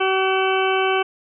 harmonic tone, 380.7 Hz, F#4, 49 cents sharp, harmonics 1 / 2 / 3 / 4 / 6 / 7 / 8, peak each -20 / -23 / -25 / -26 / -28 / -28 / -29 dBFS, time 0-1.03 s, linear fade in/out 10 ms, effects none

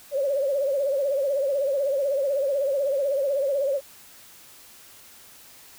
sine tone with vibrato, 554.4 Hz, C#5, in tune, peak -21 dBFS, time 0.11-3.81 s, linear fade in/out 50 ms, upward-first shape triangle, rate 16 Hz, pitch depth 110 cents each way, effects white hiss -49 dBFS RMS until 5.78 s

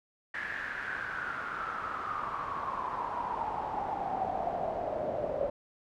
brown noise with band-pass filter sweep, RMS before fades -35 dBFS, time 0.34-5.5 s, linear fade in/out 5 ms, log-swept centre 1800 to 570 Hz, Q 7.6, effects none

